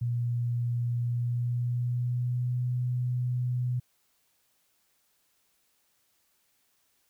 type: tone with pitch glide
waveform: sine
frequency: 119.9 to 124.13 Hz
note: A#2 to B2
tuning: +49 to +9 cents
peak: -26 dBFS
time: 0.01-3.8 s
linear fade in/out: 10 ms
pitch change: +60 cents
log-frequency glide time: 1.02-2.65 s
effects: white hiss -71 dBFS RMS until 7.09 s